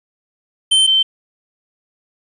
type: tone pair in turn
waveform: square / sine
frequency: 3100 / 3100 Hz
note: G7 / G7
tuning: -20 / -20 cents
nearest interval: unison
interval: 0 cents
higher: neither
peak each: -10 dBFS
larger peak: neither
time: 0.71-0.87 / 0.87-1.03 s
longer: neither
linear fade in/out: 10 ms
effects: resampled to 24000 Hz + 8-bit